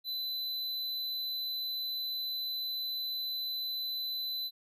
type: tone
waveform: square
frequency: 4013 Hz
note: B7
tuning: 27 cents sharp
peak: -34 dBFS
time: 0.04-4.51 s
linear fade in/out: 50 ms
effects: none